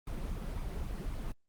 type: noise with flanger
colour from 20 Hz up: brown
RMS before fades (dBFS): -37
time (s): 0.07-1.32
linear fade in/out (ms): 2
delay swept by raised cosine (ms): 0.8 to 5.8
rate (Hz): 3.8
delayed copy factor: +1
effects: Opus 24 kbps